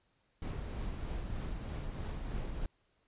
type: noise with tremolo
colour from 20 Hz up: brown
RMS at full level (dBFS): -37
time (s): 0.42-2.66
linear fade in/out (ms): 2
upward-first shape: triangle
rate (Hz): 3.2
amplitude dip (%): 35
effects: pink hiss -75 dBFS RMS until 3.07 s + resampled to 8000 Hz